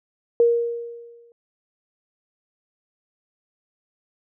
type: tone with exponential decay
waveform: sine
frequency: 470 Hz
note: A#4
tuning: 14 cents sharp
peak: -11 dBFS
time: 0.4-1.32 s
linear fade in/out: 1 ms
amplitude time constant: 200 ms
effects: none